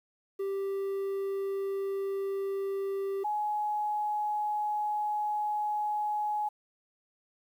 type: tone pair in turn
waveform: triangle / sine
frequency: 392 / 841 Hz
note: G4 / G#5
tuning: 0 / +22 cents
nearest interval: octave + minor second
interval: 1322 cents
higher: second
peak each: -28 dBFS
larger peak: neither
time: 0.39-3.24 / 3.24-6.49 s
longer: second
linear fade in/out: 10 ms
effects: 10-bit

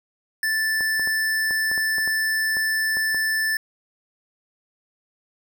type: tone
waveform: square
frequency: 1760 Hz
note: A6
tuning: in tune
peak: -21 dBFS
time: 0.43-3.57 s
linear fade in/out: 2 ms
type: clicks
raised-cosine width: 1 ms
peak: -22 dBFS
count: 11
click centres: 0.808 / 0.996 / 1.074 / 1.509 / 1.715 / 1.778 / 1.983 / 2.076 / 2.569 / 2.97 / 3.146 s
effects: none

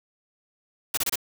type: noise bursts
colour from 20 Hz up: white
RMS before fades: -25 dBFS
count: 4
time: 0.94-1.157 s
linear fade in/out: 5 ms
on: 34 ms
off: 27 ms
effects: none

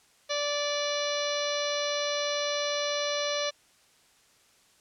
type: harmonic tone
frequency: 583 Hz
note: D5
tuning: 13 cents flat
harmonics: 1 / 2 / 3 / 4 / 5 / 6 / 7 / 8 / 9 / 10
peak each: -30 / -37 / -39 / -39 / -39 / -37 / -36 / -47 / -43 / -39 dBFS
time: 0.29-3.51 s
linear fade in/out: 20 ms
effects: white hiss -62 dBFS RMS until 4.8 s + low-pass 9000 Hz 12 dB/octave

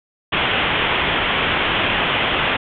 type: low-pass noise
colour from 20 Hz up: white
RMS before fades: -19 dBFS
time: 0.32-2.57 s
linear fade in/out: 10 ms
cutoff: 3400 Hz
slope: 96 dB/octave
effects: none

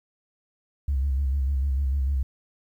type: tone with vibrato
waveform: sine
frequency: 68.2 Hz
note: C#2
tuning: 28 cents flat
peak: -20 dBFS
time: 0.88-2.23 s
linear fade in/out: 5 ms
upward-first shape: square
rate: 6.7 Hz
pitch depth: 58 cents each way
effects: tanh soft clip ceiling -18 dBFS + 10-bit

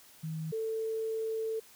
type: tone pair in turn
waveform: sine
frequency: 159 / 444.3 Hz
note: D#3 / A4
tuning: +38 / +17 cents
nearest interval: octave + tritone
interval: 1779 cents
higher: second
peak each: -34 / -31 dBFS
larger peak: second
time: 0.23-0.52 / 0.52-1.6 s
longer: second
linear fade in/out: 10 ms
effects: white hiss -57 dBFS RMS until 1.75 s

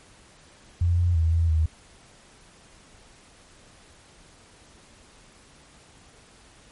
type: tone with pitch steps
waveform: sine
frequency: 86.5 / 87.5 / 81.4 / 83.2 / 79.3 Hz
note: F2 / F2 / E2 / E2 / D#2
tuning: -16 / +4 / -21 / +17 / +33 cents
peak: -18 dBFS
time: 0.81-1.66 s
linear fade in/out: 5 ms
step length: 170 ms
effects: pink hiss -53 dBFS RMS until 6.71 s + MP3 48 kbps

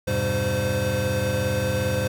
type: tone cluster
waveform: square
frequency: 84 / 101.2 / 126.3 / 195.5 / 516 Hz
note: E2 / G#2 / B2 / G3 / C5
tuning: +33 / -44 / +39 / -4 / -24 cents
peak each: -33 / -28 / -30 / -32 / -26 dBFS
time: 0.07-2.08 s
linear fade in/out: 10 ms
effects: none

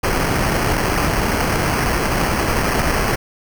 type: noise with sample-and-hold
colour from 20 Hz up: pink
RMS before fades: -18 dBFS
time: 0.03-3.16 s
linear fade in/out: 10 ms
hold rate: 3675 Hz
effects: none

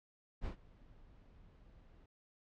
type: noise with ADSR envelope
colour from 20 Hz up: brown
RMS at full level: -38 dBFS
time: 0.41-2.06 s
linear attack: 47 ms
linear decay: 100 ms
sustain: -23 dB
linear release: 5 ms
effects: low-pass 4000 Hz 12 dB/octave

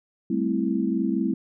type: chord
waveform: sine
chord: A minor seventh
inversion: third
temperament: equal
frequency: 196 / 220 / 261.6 / 329.6 Hz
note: G3 / A3 / C4 / E4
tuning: 0 / 0 / 0 / 0 cents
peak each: -27 dBFS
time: 0.3-1.34 s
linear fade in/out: 5 ms
effects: none

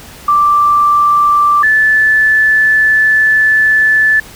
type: tone pair in turn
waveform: sine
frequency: 1174.7 / 1743.4 Hz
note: D6 / A6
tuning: 0 / -16 cents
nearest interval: perfect fifth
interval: 684 cents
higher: second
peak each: -6 dBFS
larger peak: neither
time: 0.28-1.63 / 1.63-4.2 s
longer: second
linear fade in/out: 5 ms
effects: pink hiss -34 dBFS RMS until 4.35 s

